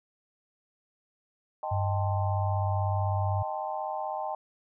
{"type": "chord", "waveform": "sine", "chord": "A half-diminished seventh", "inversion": "second", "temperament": "equal", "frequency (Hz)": [622.3, 784, 880, 1046.5], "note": ["Eb5", "G5", "A5", "C6"], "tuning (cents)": [0, 0, 0, 0], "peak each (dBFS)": [-36, -34, -36, -40], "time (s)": [1.63, 4.35], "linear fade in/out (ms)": 2}
{"type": "tone", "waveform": "sine", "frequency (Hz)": 98, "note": "G2", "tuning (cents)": 0, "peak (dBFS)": -26, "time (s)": [1.71, 3.43], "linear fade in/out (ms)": 10}
{"effects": []}